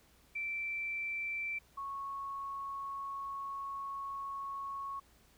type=tone pair in turn; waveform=sine; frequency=2338 / 1103.4 Hz; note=D7 / C#6; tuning=-8 / -8 cents; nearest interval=octave + minor second; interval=1300 cents; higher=first; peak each=-35 / -38 dBFS; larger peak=first; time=0.35-1.59 / 1.77-5 s; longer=second; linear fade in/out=10 ms; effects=added 60 Hz sine -68 dBFS peak until 5.37 s + pink hiss -66 dBFS RMS until 5.37 s